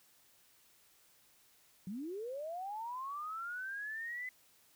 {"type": "linear sweep", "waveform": "sine", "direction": "up", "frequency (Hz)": [174.61, 2031], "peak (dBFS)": -39, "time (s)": [1.87, 4.29], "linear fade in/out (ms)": 2, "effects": ["white hiss -67 dBFS RMS until 4.75 s"]}